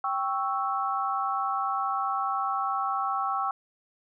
sine chord, C# diminished, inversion second, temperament equal, 784 / 1108.7 / 1318.5 Hz, G5 / C#6 / E6, 0 / 0 / 0 cents, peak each -30 dBFS, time 0.04-3.51 s, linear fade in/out 2 ms, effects none

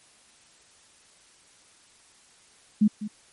sine tone with echo, 211.3 Hz, G#3, 30 cents sharp, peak -15 dBFS, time 2.81-2.88 s, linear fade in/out 10 ms, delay 200 ms, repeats 1, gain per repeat -14 dB, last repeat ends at 3.08 s, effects white hiss -57 dBFS RMS until 3.32 s + MP3 48 kbps

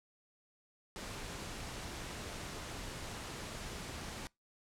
pink noise, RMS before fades -44 dBFS, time 0.96-4.27 s, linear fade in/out 0 ms, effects noise-tail reverb RT60 0.2 s tail -24 dB re dry + low-pass 9000 Hz 12 dB/octave

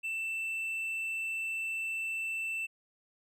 triangle tone, 2665 Hz, E7, 18 cents sharp, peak -31 dBFS, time 0.03-2.67 s, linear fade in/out 20 ms, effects none

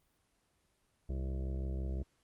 harmonic tone, 65.9 Hz, C2, 13 cents sharp, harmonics 1 / 2 / 3 / 5 / 6 / 7 / 8 / 9 / 10, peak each -35 / -44 / -47 / -49 / -52 / -58 / -58 / -57 / -58 dBFS, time 1.09-2.03 s, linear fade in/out 5 ms, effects pink hiss -75 dBFS RMS until 2.23 s + Opus 24 kbps

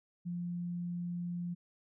sine tone, 174.61 Hz, F3, in tune, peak -35 dBFS, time 0.25-1.55 s, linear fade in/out 20 ms, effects none

